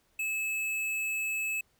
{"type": "tone with hard clipping", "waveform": "sine", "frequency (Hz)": 2600, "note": "E7", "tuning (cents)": -24, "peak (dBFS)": -31, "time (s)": [0.19, 1.61], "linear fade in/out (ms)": 5, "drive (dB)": 13, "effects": ["pink hiss -70 dBFS RMS until 1.79 s"]}